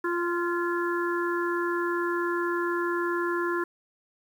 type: harmonic tone with a mistuned harmonic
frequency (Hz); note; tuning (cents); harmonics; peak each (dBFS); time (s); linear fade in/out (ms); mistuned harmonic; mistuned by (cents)
347.1; F4; -11; 1 / 3 / 4 / 5; -27 / -32 / -33 / -34; 0.04-3.64; 5; 5; -21
effects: 9-bit